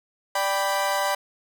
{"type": "chord", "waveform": "30% pulse", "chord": "G major", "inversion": "second", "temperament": "equal", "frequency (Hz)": [587.3, 784, 987.8], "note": ["D5", "G5", "B5"], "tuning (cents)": [0, 0, 0], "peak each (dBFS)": -24, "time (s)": [0.35, 1.15], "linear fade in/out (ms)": 5, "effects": []}